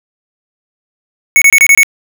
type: tone bursts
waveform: square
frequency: 2217 Hz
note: C#7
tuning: in tune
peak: -3 dBFS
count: 6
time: 1.36-1.832 s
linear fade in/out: 0 ms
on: 57 ms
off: 26 ms
effects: none